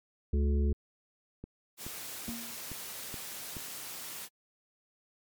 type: harmonic tone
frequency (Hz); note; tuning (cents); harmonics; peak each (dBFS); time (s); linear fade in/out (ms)
71.5; D2; -46; 1 / 3 / 5 / 6; -25 / -35 / -39 / -41; 0.33-0.73; 5
type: click train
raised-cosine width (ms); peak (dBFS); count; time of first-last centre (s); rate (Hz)
3; -29; 6; 1.44-3.568; 2.35
type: high-pass noise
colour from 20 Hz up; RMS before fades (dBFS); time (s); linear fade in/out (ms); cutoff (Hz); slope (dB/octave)
white; -42; 1.77-4.29; 50; 100; 12
type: tone with exponential decay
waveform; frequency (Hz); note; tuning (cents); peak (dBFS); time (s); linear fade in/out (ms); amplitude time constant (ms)
triangle; 233.1; A#3; 0; -32; 2.28-2.74; 0; 99
effects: MP3 96 kbps